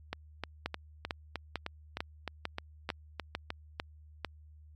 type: two click trains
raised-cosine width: 0.3 ms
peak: -17 / -19 dBFS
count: 9 / 12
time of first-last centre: 0.66-4.247 / 0.13-3.504 s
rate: 2.23 / 3.26 Hz
effects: added 76 Hz sine -52 dBFS peak until 4.75 s + MP3 64 kbps